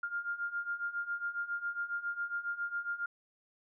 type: beating tone pair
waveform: sine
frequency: 1400 / 1407.3 Hz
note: F6 / F6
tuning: +4 / +13 cents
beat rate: 7.3 Hz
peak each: -39 / -36 dBFS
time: 0.03-3.06 s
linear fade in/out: 5 ms
effects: none